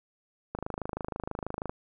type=click train; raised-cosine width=1 ms; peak=-19 dBFS; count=31; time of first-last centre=0.55-1.695 s; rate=26.2 Hz; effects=none